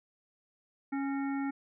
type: harmonic tone with a mistuned harmonic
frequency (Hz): 276.1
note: C#4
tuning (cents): -7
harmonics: 1 / 3 / 5 / 7 / 8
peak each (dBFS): -31 / -41 / -45 / -48 / -49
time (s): 0.92-1.51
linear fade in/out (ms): 10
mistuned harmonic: 7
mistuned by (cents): -88
effects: none